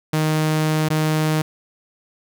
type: tone with dropouts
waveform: sawtooth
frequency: 155.56 Hz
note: D#3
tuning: in tune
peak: -13 dBFS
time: 0.13-1.42 s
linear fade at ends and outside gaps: 5 ms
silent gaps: 0.887-0.902 s
effects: none